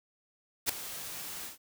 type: noise with ADSR envelope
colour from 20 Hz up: white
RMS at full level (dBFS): -26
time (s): 0.66-1.58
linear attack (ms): 33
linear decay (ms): 4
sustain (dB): -15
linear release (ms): 130
effects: none